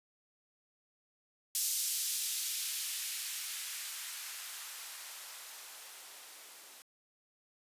violet noise with band-pass filter sweep, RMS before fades -40 dBFS, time 1.55-6.82 s, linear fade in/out 0 ms, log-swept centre 5200 to 380 Hz, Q 0.81, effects resampled to 32000 Hz

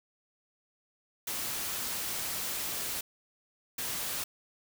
white noise bursts at uneven times, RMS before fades -35 dBFS, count 2, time 1.27-3.01 / 3.78-4.24 s, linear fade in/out 5 ms, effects none

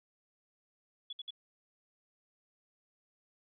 sine tone bursts, 3400 Hz, G#7, 40 cents sharp, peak -39 dBFS, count 3, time 1.1-1.307 s, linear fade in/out 5 ms, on 29 ms, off 60 ms, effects none

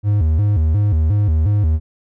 triangle tone with vibrato, 90.1 Hz, F#2, 45 cents flat, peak -10 dBFS, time 0.03-1.8 s, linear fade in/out 50 ms, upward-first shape square, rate 2.8 Hz, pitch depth 240 cents each way, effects none

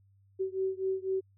sine beating tone pair, 379.2 / 383.2 Hz, F#4 / G4, +43 / -39 cents, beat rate 4 Hz, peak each -32 / -33 dBFS, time 0.39-1.21 s, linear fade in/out 20 ms, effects added 98 Hz sine -61 dBFS peak until 1.37 s

